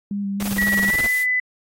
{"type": "tone with vibrato", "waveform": "sine", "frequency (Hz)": 199.9, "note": "G3", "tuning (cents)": 34, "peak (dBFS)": -22, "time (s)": [0.11, 0.9], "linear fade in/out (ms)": 2, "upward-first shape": "square", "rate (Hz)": 3.8, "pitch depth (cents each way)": 17}
{"type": "noise bursts", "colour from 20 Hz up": "pink", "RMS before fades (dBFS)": -29, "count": 13, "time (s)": [0.4, 1.065], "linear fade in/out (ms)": 2, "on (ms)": 29, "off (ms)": 24}
{"type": "noise", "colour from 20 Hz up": "blue", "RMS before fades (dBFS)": -31, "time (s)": [0.4, 1.26], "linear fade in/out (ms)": 50}
{"type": "tone with pitch glide", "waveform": "sine", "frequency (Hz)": [1928, 2003], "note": ["B6", "B6"], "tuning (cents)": [-42, 24], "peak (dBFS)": -17, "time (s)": [0.58, 1.4], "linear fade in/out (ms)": 5, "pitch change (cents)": 66, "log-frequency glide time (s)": [0.83, 1.02]}
{"effects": ["AAC 48 kbps"]}